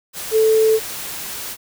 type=tone in noise; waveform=sine; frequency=440 Hz; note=A4; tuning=in tune; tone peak=-11 dBFS; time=0.31-0.8 s; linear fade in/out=50 ms; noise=white; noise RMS=-29 dBFS; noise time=0.13-1.57 s; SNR=+15 dB; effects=none